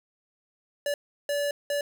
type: tone bursts at uneven times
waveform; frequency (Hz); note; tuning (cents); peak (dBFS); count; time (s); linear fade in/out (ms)
square; 576; D5; -34; -26; 3; 0.86-0.94 / 1.29-1.51 / 1.7-1.81; 2
effects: none

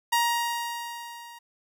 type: tone with level ramp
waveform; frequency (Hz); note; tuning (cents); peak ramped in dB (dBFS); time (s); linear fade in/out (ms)
sawtooth; 942; A#5; +18; -16 to -40; 0.12-1.39; 10
effects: none

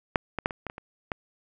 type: clicks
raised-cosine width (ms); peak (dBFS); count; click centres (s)
0.5; -6 / -14 / -8 / -21 / -18 / -22 / -24 / -14; 8; 0.158 / 0.387 / 0.459 / 0.508 / 0.667 / 0.699 / 0.781 / 1.118
effects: none

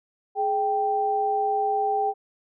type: tone pair together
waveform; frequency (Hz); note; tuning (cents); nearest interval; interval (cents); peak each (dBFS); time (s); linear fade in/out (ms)
sine; 420.4 / 784; G#4 / G5; +21 / 0; major seventh; 1079; -27 / -22; 0.35-2.14; 50
effects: none

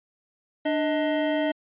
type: tone pair together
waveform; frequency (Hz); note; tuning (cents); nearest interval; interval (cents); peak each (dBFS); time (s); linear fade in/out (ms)
square; 296.9 / 629.1; D4 / D#5; +19 / +19; octave + minor second; 1300; -26; 0.65-1.52; 10
effects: resampled to 8000 Hz

